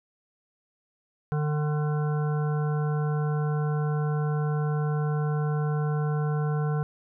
harmonic tone, 150 Hz, D3, 37 cents sharp, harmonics 1 / 3 / 5 / 7 / 9 / 10, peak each -24 / -34 / -38 / -41 / -43 / -44 dBFS, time 1.32-6.83 s, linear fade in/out 0 ms, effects none

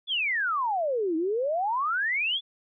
sine exponential two-way sweep, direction down then up, 3520 to 310.6 to 3520 Hz, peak -24 dBFS, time 0.07-2.41 s, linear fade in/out 50 ms, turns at 1.16 s, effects none

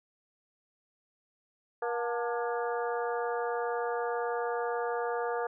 harmonic tone with a mistuned harmonic, 238 Hz, A#3, 36 cents sharp, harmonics 2 / 3 / 4 / 5 / 6 / 7, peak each -32 / -36 / -38 / -40 / -42 / -43 dBFS, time 1.82-5.47 s, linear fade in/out 5 ms, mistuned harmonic 4, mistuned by -110 cents, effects none

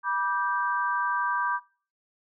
sine chord, G major, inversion first, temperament equal with one note detuned, 974.7 / 1174.7 / 1568 Hz, B5 / D6 / G6, -23 / 0 / 0 cents, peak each -29 dBFS, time 0.03-1.6 s, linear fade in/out 50 ms, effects noise-tail reverb RT60 0.4 s tail -21 dB re dry

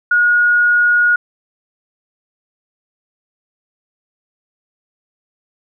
sine tone, 1444 Hz, F#6, 43 cents flat, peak -9 dBFS, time 0.11-1.16 s, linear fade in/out 5 ms, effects none

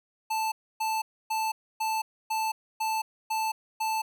square tone bursts, 880 Hz, A5, in tune, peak -27 dBFS, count 8, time 0.3-4.02 s, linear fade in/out 10 ms, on 220 ms, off 280 ms, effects none

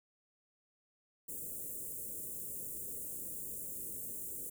white band-stop noise, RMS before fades -43 dBFS, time 1.28-4.5 s, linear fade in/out 10 ms, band 540 to 7500 Hz, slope 48 dB/octave, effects none

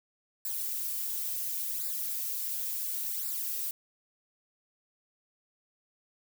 violet noise with flanger, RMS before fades -34 dBFS, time 0.45-3.71 s, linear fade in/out 2 ms, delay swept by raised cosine 0.32 to 5.92 ms, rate 0.71 Hz, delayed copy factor -0.85, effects none

